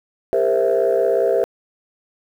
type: chord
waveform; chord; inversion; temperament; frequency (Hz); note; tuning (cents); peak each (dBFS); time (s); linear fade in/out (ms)
sine; C dominant seventh; second; equal with one note detuned; 400.9 / 466.2 / 523.3 / 659.3; G4 / Bb4 / C5 / E5; +39 / 0 / 0 / 0; -19; 0.33-1.44; 0
effects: tanh soft clip ceiling -8 dBFS + 8-bit